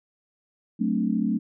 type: chord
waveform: sine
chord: D dominant seventh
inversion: first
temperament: equal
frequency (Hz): 185 / 220 / 261.6 / 293.7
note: F#3 / A3 / C4 / D4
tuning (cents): 0 / 0 / 0 / 0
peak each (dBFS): -28 / -24 / -29 / -30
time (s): 0.79-1.39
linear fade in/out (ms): 20
effects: none